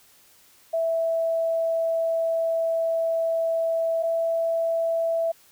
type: tone pair in turn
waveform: sine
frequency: 658 / 661.4 Hz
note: E5 / E5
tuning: -3 / +6 cents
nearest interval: unison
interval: 9 cents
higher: second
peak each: -21 dBFS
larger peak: neither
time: 0.73-4.03 / 4.03-5.32 s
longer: first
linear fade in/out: 10 ms
effects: white hiss -56 dBFS RMS until 5.51 s